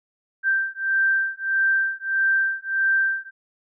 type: beating tone pair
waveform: sine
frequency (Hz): 1568 / 1569.6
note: G6 / G6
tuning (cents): 0 / +2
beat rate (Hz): 1.6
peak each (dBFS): -22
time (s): 0.43-3.31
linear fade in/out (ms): 50
effects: none